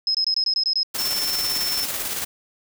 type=tone bursts; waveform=sine; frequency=5130 Hz; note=E8; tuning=48 cents flat; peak=-18 dBFS; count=8; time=0.07-0.832 s; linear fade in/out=2 ms; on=76 ms; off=22 ms
type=noise with tremolo; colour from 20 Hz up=white; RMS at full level=-26 dBFS; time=0.94-2.25 s; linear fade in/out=10 ms; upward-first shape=square; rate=18 Hz; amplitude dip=35%
type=tone; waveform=triangle; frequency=5350 Hz; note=E8; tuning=25 cents sharp; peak=-22 dBFS; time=0.98-1.85 s; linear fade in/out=10 ms
effects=none